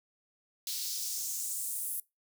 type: noise with high-pass filter sweep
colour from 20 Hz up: white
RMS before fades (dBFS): -36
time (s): 0.67-2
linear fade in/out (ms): 2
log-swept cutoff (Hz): 4100 to 11000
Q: 2.1
effects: noise-tail reverb RT60 0.2 s tail -22 dB re dry